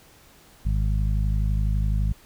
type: harmonic tone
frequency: 51.91 Hz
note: G#1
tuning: in tune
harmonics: 1 / 2 / 3 / 4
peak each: -21 / -27 / -31 / -37 dBFS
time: 0.65-2.13 s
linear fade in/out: 10 ms
effects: pink hiss -53 dBFS RMS until 2.25 s